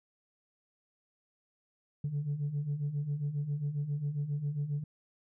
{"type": "beating tone pair", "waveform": "sine", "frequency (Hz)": [140.3, 147.7], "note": ["C#3", "D3"], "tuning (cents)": [21, 10], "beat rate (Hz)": 7.4, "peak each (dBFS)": [-36, -31], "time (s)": [2.04, 4.84], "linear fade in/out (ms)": 5, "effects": ["tanh soft clip ceiling -27 dBFS"]}